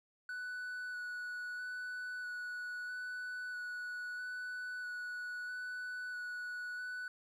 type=tone with vibrato; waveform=triangle; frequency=1480 Hz; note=F#6; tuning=in tune; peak=-38 dBFS; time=0.29-7.08 s; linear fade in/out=2 ms; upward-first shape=square; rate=0.77 Hz; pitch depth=10 cents each way; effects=none

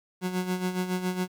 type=tone with tremolo; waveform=30% pulse; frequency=182.9 Hz; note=F#3; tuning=20 cents flat; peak=-22 dBFS; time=0.21-1.28 s; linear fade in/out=50 ms; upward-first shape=sine; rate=7.2 Hz; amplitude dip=65%; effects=10-bit

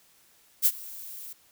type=noise with ADSR envelope; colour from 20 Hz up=violet; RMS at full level=-19 dBFS; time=0.62-1.33 s; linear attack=38 ms; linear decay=53 ms; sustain=-22 dB; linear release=7 ms; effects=white hiss -61 dBFS RMS until 1.51 s

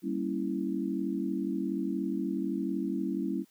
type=chord; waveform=sine; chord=G diminished seventh; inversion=none; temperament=equal; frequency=196 / 233.1 / 277.2 / 329.6 Hz; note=G3 / Bb3 / Db4 / Fb4; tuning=0 / 0 / 0 / 0 cents; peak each=-34 / -37 / -34 / -34 dBFS; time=0.02-3.45 s; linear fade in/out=50 ms; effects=white hiss -67 dBFS RMS until 3.5 s

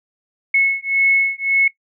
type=beating tone pair; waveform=sine; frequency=2191 / 2192.8 Hz; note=C#7 / C#7; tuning=-21 / -19 cents; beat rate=1.8 Hz; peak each=-17 dBFS; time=0.54-1.68 s; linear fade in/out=5 ms; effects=noise-tail reverb RT60 0.1 s tail -18 dB re dry

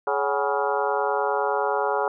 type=harmonic tone with a mistuned harmonic; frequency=140 Hz; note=C#3; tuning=18 cents sharp; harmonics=3 / 4 / 5 / 6 / 7 / 8 / 9 / 10; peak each=-27 / -28 / -29 / -28 / -29 / -34 / -33 / -32 dBFS; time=0.07-2.08 s; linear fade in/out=2 ms; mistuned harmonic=5; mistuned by=+120 cents; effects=none

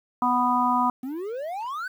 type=harmonic tone; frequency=247.2 Hz; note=B3; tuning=2 cents sharp; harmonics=1 / 3 / 4 / 5; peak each=-26 / -27 / -22 / -26 dBFS; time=0.22-0.9 s; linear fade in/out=2 ms
type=exponential sweep; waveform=triangle; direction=up; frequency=246.9 to 1564 Hz; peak=-27 dBFS; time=1.03-1.88 s; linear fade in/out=5 ms
effects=9-bit

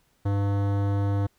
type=tone with hard clipping; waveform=sine; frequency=100.1 Hz; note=G2; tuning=37 cents sharp; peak=-24 dBFS; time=0.25-1.27 s; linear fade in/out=10 ms; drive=18 dB; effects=pink hiss -67 dBFS RMS until 1.38 s

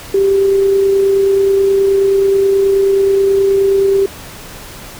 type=tone with amplitude modulation; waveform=sine; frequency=392 Hz; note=G4; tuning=in tune; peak=-7 dBFS; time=0.14-4.06 s; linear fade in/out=5 ms; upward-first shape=sine; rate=29.4 Hz; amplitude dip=25%; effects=pink hiss -32 dBFS RMS until 4.99 s

